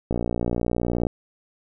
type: click train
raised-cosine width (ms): 2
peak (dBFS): -11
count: 58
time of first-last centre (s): 0.11-1.068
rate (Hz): 59.5
effects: none